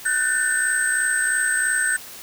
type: tone cluster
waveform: sine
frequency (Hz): 1480 / 1543 / 1787 / 8240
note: F#6 / G6 / A6 / C9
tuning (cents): 0 / -28 / +26 / -28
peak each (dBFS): -24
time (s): 0.05-1.97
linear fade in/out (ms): 10
effects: white hiss -39 dBFS RMS until 2.22 s